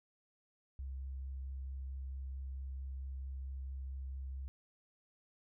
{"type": "tone with vibrato", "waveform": "sine", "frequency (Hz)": 66.6, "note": "C2", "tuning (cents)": 31, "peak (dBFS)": -40, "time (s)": [0.79, 4.48], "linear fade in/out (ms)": 0, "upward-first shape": "triangle", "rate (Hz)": 4.5, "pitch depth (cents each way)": 12, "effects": []}